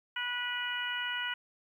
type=harmonic tone; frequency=488.6 Hz; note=B4; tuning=19 cents flat; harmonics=2 / 3 / 4 / 5 / 6; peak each=-42 / -36 / -39 / -43 / -37 dBFS; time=0.16-1.34 s; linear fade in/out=5 ms; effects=11-bit